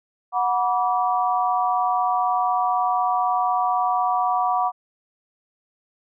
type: tone cluster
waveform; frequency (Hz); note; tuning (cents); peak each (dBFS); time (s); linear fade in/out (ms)
sine; 734 / 970 / 1156; F#5 / B5 / D6; -14 / -31 / -28; -21 / -24 / -24; 0.32-4.72; 50
effects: none